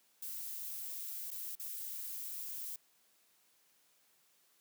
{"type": "noise with dropouts", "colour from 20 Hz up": "violet", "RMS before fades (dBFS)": -43, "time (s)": [0.22, 2.76], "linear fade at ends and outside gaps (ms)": 5, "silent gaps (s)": [[1.307, 1.313], [1.554, 1.596]], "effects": ["white hiss -71 dBFS RMS until 4.6 s", "high-pass 150 Hz 12 dB/octave"]}